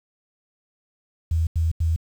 sine tone bursts, 81.5 Hz, E2, 19 cents flat, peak -18 dBFS, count 3, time 1.31-1.962 s, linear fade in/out 5 ms, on 160 ms, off 86 ms, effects 8-bit

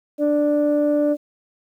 sine tone pair together, 294.5 / 589 Hz, D4 / D5, +5 / +5 cents, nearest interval octave, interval 1200 cents, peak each -17 dBFS, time 0.18-1.17 s, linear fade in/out 50 ms, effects tanh soft clip ceiling -11 dBFS + 9-bit

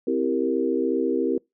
sine chord, C dominant seventh, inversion none, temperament equal, 261.6 / 329.6 / 392 / 466.2 Hz, C4 / E4 / G4 / Bb4, 0 / 0 / 0 / 0 cents, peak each -26 dBFS, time 0.07-1.38 s, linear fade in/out 5 ms, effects noise-tail reverb RT60 0.2 s tail -26 dB re dry

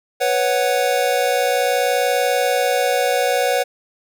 square chord, B suspended second, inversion none, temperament equal, 493.9 / 554.4 / 740 Hz, B4 / C#5 / F#5, 0 / 0 / 0 cents, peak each -21 dBFS, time 0.2-3.64 s, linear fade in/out 20 ms, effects none

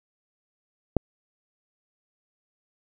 click, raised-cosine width 2 ms, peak -6 dBFS, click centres 0.967 s, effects none

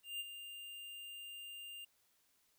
square tone with ADSR envelope, 2800 Hz, F7, 4 cents sharp, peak -39 dBFS, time 0.03-1.85 s, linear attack 170 ms, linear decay 30 ms, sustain -9 dB, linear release 8 ms, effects white hiss -75 dBFS RMS until 2.58 s

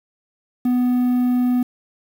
triangle tone with quantisation, 247.9 Hz, B3, 7 cents sharp, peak -13 dBFS, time 0.65-1.63 s, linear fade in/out 5 ms, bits 7, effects none

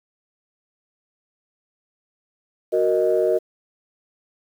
sine chord, D# minor, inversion first, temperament equal, 370 / 466.2 / 622.3 Hz, F#4 / A#4 / D#5, 0 / 0 / 0 cents, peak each -20 dBFS, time 2.72-3.39 s, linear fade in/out 20 ms, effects tanh soft clip ceiling -8 dBFS + 8-bit

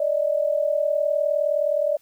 sine tone pair together, 582 / 621.5 Hz, D5 / D#5, -16 / -2 cents, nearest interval minor second, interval 114 cents, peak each -21 / -23 dBFS, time 0-1.97 s, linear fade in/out 5 ms, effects white hiss -61 dBFS RMS until 2.01 s

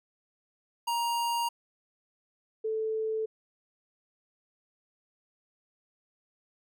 square / sine tone pair in turn, 940 / 439.2 Hz, A#5 / A4, +14 / -3 cents, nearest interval octave + minor second, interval 1317 cents, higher first, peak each -28 dBFS, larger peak neither, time 0.87-1.49 / 2.64-3.26 s, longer neither, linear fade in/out 10 ms, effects none

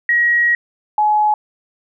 sine tone pair in turn, 1900 / 846.4 Hz, A#6 / G#5, +33 / +33 cents, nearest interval octave + major second, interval 1400 cents, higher first, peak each -11 dBFS, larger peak neither, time 0.09-0.55 / 0.98-1.34 s, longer first, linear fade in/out 2 ms, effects none

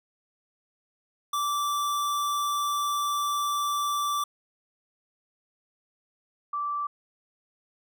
square / sine tone pair in turn, 1166 / 1166 Hz, D6 / D6, -13 / -13 cents, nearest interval unison, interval 0 cents, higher neither, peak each -26 / -27 dBFS, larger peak first, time 1.33-4.24 / 6.53-6.87 s, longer first, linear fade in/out 5 ms, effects none

